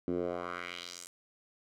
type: tone with band-pass filter sweep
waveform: 10% pulse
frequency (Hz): 87.9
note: F2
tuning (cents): +12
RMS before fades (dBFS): -38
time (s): 0.08-1.07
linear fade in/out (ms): 0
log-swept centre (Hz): 280 to 8700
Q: 2
effects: none